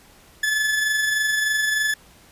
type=tone with amplitude modulation; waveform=40% pulse; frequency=1726 Hz; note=A6; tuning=34 cents flat; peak=-17 dBFS; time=0.43-1.94 s; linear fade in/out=5 ms; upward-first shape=sine; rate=23.3 Hz; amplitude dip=35%; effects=pink hiss -51 dBFS RMS until 2.31 s + resampled to 32000 Hz